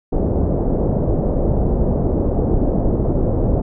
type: low-pass noise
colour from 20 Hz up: pink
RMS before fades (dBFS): -17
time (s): 0.12-3.62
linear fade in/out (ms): 10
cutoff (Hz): 610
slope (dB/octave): 24
effects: none